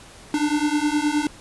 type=beating tone pair; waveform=square; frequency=293.1 / 302.7 Hz; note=D4 / D#4; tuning=-3 / -48 cents; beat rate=9.6 Hz; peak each=-23 / -23 dBFS; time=0.34-1.27 s; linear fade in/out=2 ms; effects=pink hiss -45 dBFS RMS until 1.4 s + resampled to 24000 Hz